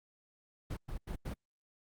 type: noise bursts at uneven times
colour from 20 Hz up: brown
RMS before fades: -39 dBFS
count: 4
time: 0.7-0.77 / 0.88-0.98 / 1.07-1.16 / 1.25-1.34 s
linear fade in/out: 10 ms
effects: Opus 48 kbps